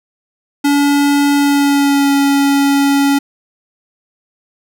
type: tone with pitch glide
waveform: square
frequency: 285.4 to 279.8 Hz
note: D4 to C#4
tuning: -49 to +16 cents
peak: -10 dBFS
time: 0.64-3.19 s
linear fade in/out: 10 ms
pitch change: -35 cents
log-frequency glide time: 1.35-2.12 s
effects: none